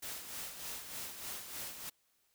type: noise with tremolo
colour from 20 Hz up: white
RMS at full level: -42 dBFS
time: 0.02-1.9 s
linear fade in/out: 10 ms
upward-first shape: sine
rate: 3.3 Hz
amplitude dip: 55%
effects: white hiss -75 dBFS RMS until 2.34 s